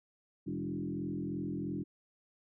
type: tone with frequency modulation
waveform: sine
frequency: 239.7 Hz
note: A#3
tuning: 48 cents sharp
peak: -34 dBFS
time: 0.46-1.84 s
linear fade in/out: 20 ms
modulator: 43 Hz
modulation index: 2.4
effects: none